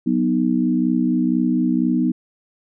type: chord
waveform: sine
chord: B major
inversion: second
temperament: equal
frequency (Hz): 185 / 246.9 / 311.1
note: F#3 / B3 / D#4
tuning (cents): 0 / 0 / 0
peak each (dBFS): -22 / -18 / -21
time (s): 0.06-2.12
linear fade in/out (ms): 10
effects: none